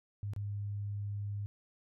sine tone with dropouts, 102 Hz, G#2, 31 cents flat, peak -35 dBFS, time 0.23-1.46 s, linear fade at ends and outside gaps 0 ms, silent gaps 0.335-0.363 s, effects none

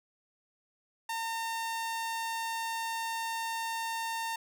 sawtooth tone, 910 Hz, A#5, 42 cents flat, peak -29 dBFS, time 1.09-4.36 s, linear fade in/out 5 ms, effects none

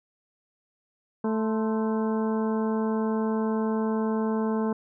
harmonic tone with a mistuned harmonic, 220 Hz, A3, in tune, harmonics 1 / 2 / 3 / 4 / 5 / 6 / 7, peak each -25 / -29 / -38 / -36 / -38 / -45 / -46 dBFS, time 1.24-4.73 s, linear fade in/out 5 ms, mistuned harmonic 5, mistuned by -80 cents, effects none

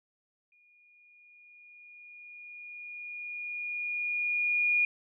sine tone with exponential growth, 2436 Hz, D#7, 37 cents flat, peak -22 dBFS, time 0.52-4.85 s, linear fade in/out 2 ms, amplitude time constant 940 ms, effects none

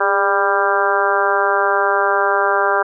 harmonic tone with a mistuned harmonic, 197.8 Hz, G3, 16 cents sharp, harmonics 2 / 3 / 4 / 5 / 6 / 7 / 8, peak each -21 / -21 / -21 / -21 / -21 / -21 / -21 dBFS, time 0-2.83 s, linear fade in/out 10 ms, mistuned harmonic 2, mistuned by +37 cents, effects none

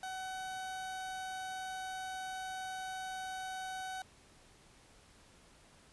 30% pulse tone, 753 Hz, F#5, 30 cents sharp, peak -37 dBFS, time 0.03-4.02 s, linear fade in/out 2 ms, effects pink hiss -62 dBFS RMS until 5.92 s + resampled to 24000 Hz

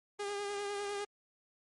sawtooth tone with vibrato, 405.8 Hz, G#4, 40 cents flat, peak -32 dBFS, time 0.19-1.05 s, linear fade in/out 10 ms, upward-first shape triangle, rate 9.9 Hz, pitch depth 32 cents each way, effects low-pass 12000 Hz 12 dB/octave + MP3 48 kbps

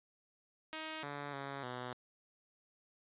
5% pulse tone with pitch steps, 314.8 / 143.8 / 138.7 / 124.5 Hz, D#4 / D3 / C#3 / B2, +20 / -36 / +1 / +14 cents, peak -30 dBFS, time 0.73-1.93 s, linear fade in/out 0 ms, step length 300 ms, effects resampled to 8000 Hz + 11-bit

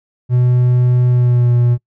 triangle tone with pitch glide, 124 to 120.96 Hz, B2 to B2, +7 to -36 cents, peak -7 dBFS, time 0.29-1.78 s, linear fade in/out 50 ms, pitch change -43 cents, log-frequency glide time 1.08-1.53 s, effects noise-tail reverb RT60 0.1 s tail -25 dB re dry

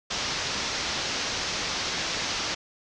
white low-pass noise, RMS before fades -30 dBFS, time 0.1-2.55 s, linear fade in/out 10 ms, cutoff 6200 Hz, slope 48 dB/octave, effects none

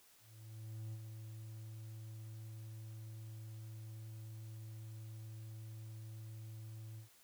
triangle tone with ADSR envelope, 110 Hz, A2, in tune, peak -40 dBFS, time 0.19-7.09 s, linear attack 740 ms, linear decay 50 ms, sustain -5 dB, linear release 110 ms, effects white hiss -66 dBFS RMS until 7.23 s

